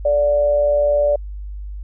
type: tone with amplitude modulation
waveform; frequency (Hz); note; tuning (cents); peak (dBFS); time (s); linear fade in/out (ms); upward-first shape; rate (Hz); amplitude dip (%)
sine; 583; D5; -13; -11; 0.05-1.16; 5; sine; 144; 40
effects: added 50 Hz sine -27 dBFS peak until 1.83 s